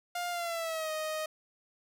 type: tone with pitch glide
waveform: sawtooth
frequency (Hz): 704 to 623.6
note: F5 to D#5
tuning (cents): +14 to +4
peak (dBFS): -29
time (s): 0.15-1.26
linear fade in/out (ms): 5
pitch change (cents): -210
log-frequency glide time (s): 0.3-0.91
effects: none